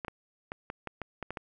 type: clicks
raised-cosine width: 0.5 ms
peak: -21 dBFS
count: 9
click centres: 0.048 / 0.082 / 0.519 / 0.701 / 0.873 / 1.017 / 1.227 / 1.306 / 1.372 s
effects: none